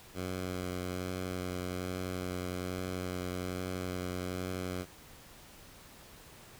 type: tone with vibrato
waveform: 10% pulse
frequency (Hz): 91.2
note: F#2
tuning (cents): -24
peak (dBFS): -27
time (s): 0.14-4.86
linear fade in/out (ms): 50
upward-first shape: sine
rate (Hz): 1.2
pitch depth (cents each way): 17
effects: pink hiss -54 dBFS RMS until 6.59 s